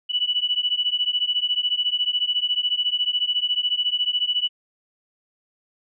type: beating tone pair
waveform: sine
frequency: 2950 / 2964 Hz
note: F#7 / F#7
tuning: -6 / +2 cents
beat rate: 14 Hz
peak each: -23 dBFS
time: 0.09-4.49 s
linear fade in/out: 20 ms
effects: none